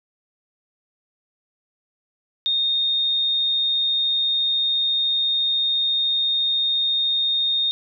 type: tone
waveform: sine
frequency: 3683 Hz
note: A#7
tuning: 22 cents flat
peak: -18 dBFS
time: 2.46-7.71 s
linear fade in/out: 0 ms
effects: none